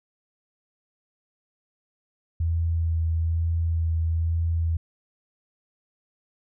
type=tone with vibrato; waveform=sine; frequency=82.41 Hz; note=E2; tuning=in tune; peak=-21 dBFS; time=2.4-4.77 s; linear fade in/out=5 ms; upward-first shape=sine; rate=1.1 Hz; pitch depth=16 cents each way; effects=none